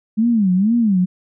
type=tone with vibrato; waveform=sine; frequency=207.7 Hz; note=G#3; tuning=in tune; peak=-12 dBFS; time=0.17-1.06 s; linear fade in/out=20 ms; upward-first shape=sine; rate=2.1 Hz; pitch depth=240 cents each way; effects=none